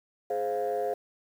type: chord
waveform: sine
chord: F minor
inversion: first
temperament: just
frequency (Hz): 419.1 / 523.8 / 698.5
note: Ab4 / C5 / F5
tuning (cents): +16 / +2 / 0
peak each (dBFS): -30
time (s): 0.3-0.94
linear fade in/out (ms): 5
effects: tanh soft clip ceiling -22 dBFS + 9-bit